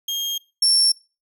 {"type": "tone pair in turn", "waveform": "35% pulse", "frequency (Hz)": [3228, 5442], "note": ["G#7", "F8"], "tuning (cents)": [-50, -46], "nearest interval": "major sixth", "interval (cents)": 904, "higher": "second", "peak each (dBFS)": [-21, -11], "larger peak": "second", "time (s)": [[0.08, 0.38], [0.62, 0.92]], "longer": "neither", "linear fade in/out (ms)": 5, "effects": ["noise-tail reverb RT60 0.3 s tail -22 dB re dry"]}